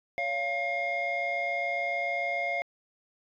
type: tone cluster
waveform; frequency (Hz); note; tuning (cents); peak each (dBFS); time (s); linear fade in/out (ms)
sine; 563 / 690 / 2135; C#5 / F5 / C7; +27 / -21 / +34; -34 / -30 / -29; 0.18-2.62; 0
effects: tanh soft clip ceiling -23 dBFS